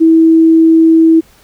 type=tone; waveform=sine; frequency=324.8 Hz; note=E4; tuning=26 cents flat; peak=-3 dBFS; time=0-1.21 s; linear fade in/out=20 ms; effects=pink hiss -46 dBFS RMS until 1.43 s